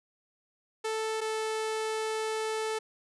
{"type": "tone pair in turn", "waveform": "sawtooth", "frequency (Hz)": [440, 438.3], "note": ["A4", "A4"], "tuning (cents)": [0, -7], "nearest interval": "unison", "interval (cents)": 7, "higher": "first", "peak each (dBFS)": -26, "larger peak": "neither", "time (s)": [[0.84, 1.21], [1.21, 2.79]], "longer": "second", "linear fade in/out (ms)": 10, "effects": ["resampled to 24000 Hz"]}